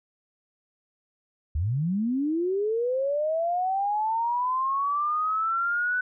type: linear sweep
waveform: sine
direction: up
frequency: 67.7 to 1500 Hz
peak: -23 dBFS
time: 1.55-6.01 s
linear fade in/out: 5 ms
effects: none